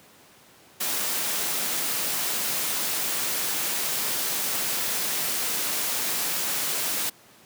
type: noise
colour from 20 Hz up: white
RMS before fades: -27 dBFS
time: 0.8-7.1 s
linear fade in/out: 10 ms
effects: pink hiss -53 dBFS RMS until 7.45 s + high-pass 150 Hz 12 dB/octave